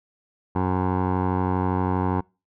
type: tone with low-pass filter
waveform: 15% pulse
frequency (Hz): 92.5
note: F#2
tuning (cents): 0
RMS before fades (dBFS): -23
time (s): 0.55-2.21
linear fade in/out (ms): 10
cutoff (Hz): 970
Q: 2.3
effects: noise-tail reverb RT60 0.3 s tail -26 dB re dry